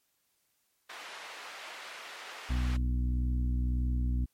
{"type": "band-pass noise", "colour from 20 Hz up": "white", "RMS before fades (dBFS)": -45, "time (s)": [0.89, 2.77], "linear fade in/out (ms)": 10, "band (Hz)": [610, 2600], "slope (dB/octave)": 12}
{"type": "harmonic tone", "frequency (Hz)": 61.74, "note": "B1", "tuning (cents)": 0, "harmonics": [1, 2, 3, 4, 5], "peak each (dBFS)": [-27, -37, -47, -39, -49], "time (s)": [2.49, 4.26], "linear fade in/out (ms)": 20}
{"effects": ["white hiss -75 dBFS RMS until 4.33 s", "MP3 64 kbps"]}